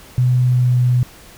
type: tone with pitch glide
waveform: sine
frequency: 125.3 to 124.15 Hz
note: B2 to B2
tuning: +25 to +9 cents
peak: -11 dBFS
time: 0.18-1.03 s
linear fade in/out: 0 ms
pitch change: -16 cents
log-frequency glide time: 0.44-0.75 s
effects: pink hiss -42 dBFS RMS until 1.37 s